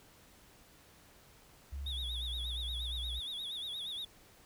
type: tone with pitch glide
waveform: sine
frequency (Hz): 69.5 to 61.21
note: C#2 to B1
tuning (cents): +5 to -15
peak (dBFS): -38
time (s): 1.72-3.2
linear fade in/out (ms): 10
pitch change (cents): -220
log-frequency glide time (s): 1.85-2.07
type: tone with vibrato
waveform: triangle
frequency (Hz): 3559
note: A7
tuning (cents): +19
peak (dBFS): -37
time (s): 1.86-4.05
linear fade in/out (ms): 5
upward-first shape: sine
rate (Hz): 8.5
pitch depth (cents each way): 120
effects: pink hiss -61 dBFS RMS until 4.45 s